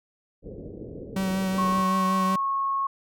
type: low-pass noise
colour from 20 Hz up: white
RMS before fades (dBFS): -39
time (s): 0.42-1.85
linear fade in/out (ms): 50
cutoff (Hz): 510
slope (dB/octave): 48
type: tone with vibrato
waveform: 45% pulse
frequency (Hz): 190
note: F#3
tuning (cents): +46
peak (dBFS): -24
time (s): 1.16-2.36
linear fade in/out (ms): 5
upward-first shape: triangle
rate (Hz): 5.3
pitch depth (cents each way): 19
type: tone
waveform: sine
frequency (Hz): 1094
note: C#6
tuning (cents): -23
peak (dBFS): -23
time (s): 1.58-2.87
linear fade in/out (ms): 5
effects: none